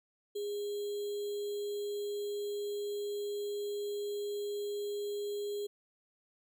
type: tone with sample-and-hold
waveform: sine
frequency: 410.4 Hz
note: G#4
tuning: 21 cents flat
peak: -34 dBFS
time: 0.35-5.67 s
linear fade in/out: 10 ms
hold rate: 3675 Hz
effects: none